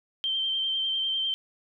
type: tone with vibrato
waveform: sine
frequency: 3136 Hz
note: G7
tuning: in tune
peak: -25 dBFS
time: 0.24-1.34 s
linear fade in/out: 0 ms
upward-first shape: square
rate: 10 Hz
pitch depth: 15 cents each way
effects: none